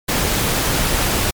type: noise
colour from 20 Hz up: pink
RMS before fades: -18 dBFS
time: 0.08-1.31 s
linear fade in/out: 10 ms
effects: MP3 96 kbps